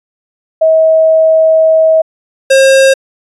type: tone pair in turn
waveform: sine / square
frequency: 640 / 536.2 Hz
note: D#5 / C5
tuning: +49 / +42 cents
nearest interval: minor third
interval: 307 cents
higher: first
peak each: -4 dBFS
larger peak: neither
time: 0.61-2.02 / 2.5-2.94 s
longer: first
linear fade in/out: 10 ms
effects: resampled to 24000 Hz